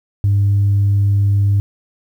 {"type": "tone", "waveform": "sine", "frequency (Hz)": 100.4, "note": "G2", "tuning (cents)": 42, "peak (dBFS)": -9, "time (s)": [0.24, 1.6], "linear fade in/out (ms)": 0, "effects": ["tanh soft clip ceiling -8 dBFS", "8-bit"]}